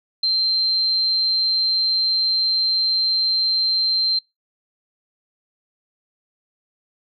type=tone; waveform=sine; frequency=4137 Hz; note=C8; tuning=20 cents flat; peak=-16 dBFS; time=0.23-4.19 s; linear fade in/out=5 ms; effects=noise-tail reverb RT60 0.2 s tail -26 dB re dry